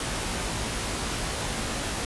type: noise with comb filter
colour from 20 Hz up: pink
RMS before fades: -30 dBFS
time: 0-2.05 s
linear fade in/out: 2 ms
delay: 18 ms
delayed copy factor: +0.5
effects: resampled to 24000 Hz